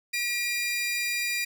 sawtooth tone pair together, 1929 / 2402 Hz, B6 / D7, -41 / +38 cents, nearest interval major third, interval 379 cents, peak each -30 / -24 dBFS, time 0.13-1.45 s, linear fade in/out 10 ms, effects none

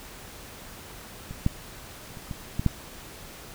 clicks, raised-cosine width 5 ms, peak -24 / -9 / -29 / -21 / -14 / -8 dBFS, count 6, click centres 1.31 / 1.464 / 2.172 / 2.312 / 2.595 / 2.663 s, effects pink hiss -44 dBFS RMS until 3.54 s

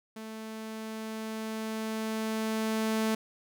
sawtooth tone with level ramp, 220 Hz, A3, in tune, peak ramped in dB -36 to -22 dBFS, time 0.16-3.15 s, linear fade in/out 5 ms, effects none

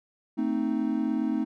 triangle chord, A diminished, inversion none, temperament equal with one note detuned, 224 / 261.6 / 311.1 Hz, A3 / C4 / Eb4, +31 / 0 / 0 cents, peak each -27 dBFS, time 0.37-1.45 s, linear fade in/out 20 ms, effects none

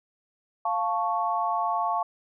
sine chord, F augmented, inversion none, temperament equal, 698.5 / 880 / 1108.7 Hz, F5 / A5 / C#6, 0 / 0 / 0 cents, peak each -28 dBFS, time 0.65-2.03 s, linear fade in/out 5 ms, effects none

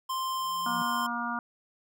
square tone, 1046.5 Hz, C6, in tune, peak -30 dBFS, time 0.09-1.07 s, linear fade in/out 10 ms
sine tone with exponential growth, 174.61 Hz, F3, in tune, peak -35 dBFS, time 0.26-0.82 s, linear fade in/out 0 ms, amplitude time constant 120 ms
harmonic tone, 237.6 Hz, A#3, 33 cents sharp, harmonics 1 / 3 / 4 / 5 / 6, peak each -36 / -39 / -36 / -35 / -35 dBFS, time 0.66-1.39 s, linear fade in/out 2 ms
effects none

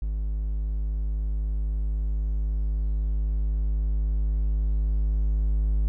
triangle tone with level ramp, 51.91 Hz, G#1, in tune, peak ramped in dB -23 to -18 dBFS, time 0.02-5.88 s, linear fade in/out 0 ms, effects none

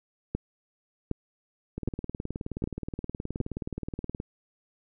two click trains, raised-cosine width 3 ms, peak -15 / -20 dBFS, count 5 / 47, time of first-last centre 0.35-3.403 / 1.78-4.201 s, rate 1.31 / 19 Hz, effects none

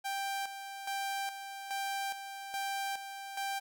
sawtooth tone with tremolo, 787 Hz, G5, 7 cents sharp, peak -30 dBFS, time 0.04-3.6 s, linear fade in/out 20 ms, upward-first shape square, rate 1.2 Hz, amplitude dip 60%, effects none

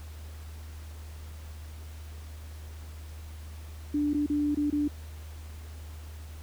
sine tone with dropouts, 293.7 Hz, D4, in tune, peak -24 dBFS, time 3.94-4.88 s, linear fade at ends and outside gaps 5 ms, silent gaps 4.135-4.144 / 4.263-4.298 / 4.548-4.571 / 4.702-4.725 s, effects added 77 Hz sine -40 dBFS peak until 6.42 s + pink hiss -53 dBFS RMS until 6.42 s

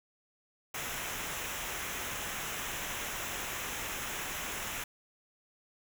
pink noise with comb filter, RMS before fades -38 dBFS, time 0.74-4.84 s, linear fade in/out 5 ms, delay 0.22 ms, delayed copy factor -0.65, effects none

